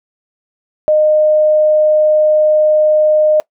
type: tone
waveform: sine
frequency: 613 Hz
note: D#5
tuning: 26 cents flat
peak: -7 dBFS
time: 0.88-3.4 s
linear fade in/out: 0 ms
effects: noise-tail reverb RT60 0.1 s tail -23 dB re dry